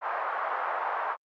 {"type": "band-pass noise", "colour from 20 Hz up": "white", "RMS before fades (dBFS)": -31, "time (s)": [0.01, 1.17], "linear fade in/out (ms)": 50, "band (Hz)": [650, 1300], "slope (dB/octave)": 24, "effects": ["Opus 48 kbps"]}